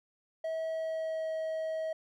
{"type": "tone with pitch glide", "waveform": "triangle", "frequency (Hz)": [645, 638.3], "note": ["E5", "D#5"], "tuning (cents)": [-38, 44], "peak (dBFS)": -30, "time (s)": [0.44, 1.93], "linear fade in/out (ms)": 5, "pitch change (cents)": -18, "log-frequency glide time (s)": [0.68, 1.32], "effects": []}